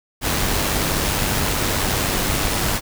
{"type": "noise with amplitude modulation", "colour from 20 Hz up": "pink", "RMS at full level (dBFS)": -19, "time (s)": [0.21, 2.81], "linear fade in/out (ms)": 50, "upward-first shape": "sine", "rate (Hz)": 99.1, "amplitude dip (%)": 35, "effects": []}